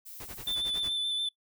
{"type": "noise", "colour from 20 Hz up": "violet", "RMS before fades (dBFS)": -45, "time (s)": [0.05, 0.56], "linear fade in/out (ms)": 20}
{"type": "noise with tremolo", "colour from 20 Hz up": "pink", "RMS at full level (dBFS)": -43, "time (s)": [0.2, 0.92], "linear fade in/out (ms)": 0, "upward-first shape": "sine", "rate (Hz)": 11, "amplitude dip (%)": 95}
{"type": "tone with vibrato", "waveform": "triangle", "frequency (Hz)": 3520, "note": "A7", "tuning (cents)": 0, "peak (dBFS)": -27, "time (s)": [0.47, 1.29], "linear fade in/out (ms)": 5, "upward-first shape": "square", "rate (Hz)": 7, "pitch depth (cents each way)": 16}
{"effects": ["noise-tail reverb RT60 0.1 s tail -20 dB re dry"]}